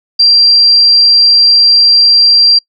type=tone; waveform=sine; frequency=4731 Hz; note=D8; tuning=12 cents sharp; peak=-3 dBFS; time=0.19-2.59 s; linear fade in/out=10 ms; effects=noise-tail reverb RT60 0.1 s tail -26 dB re dry